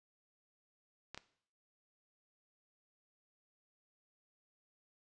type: clicks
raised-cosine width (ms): 0.2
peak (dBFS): -27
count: 2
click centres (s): 1.146 / 1.176
effects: noise-tail reverb RT60 0.6 s tail -17 dB re dry + resampled to 22050 Hz